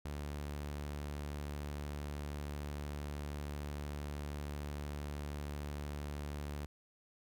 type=tone; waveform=sawtooth; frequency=73 Hz; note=D2; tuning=10 cents flat; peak=-36 dBFS; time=0.05-6.66 s; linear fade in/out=5 ms; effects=none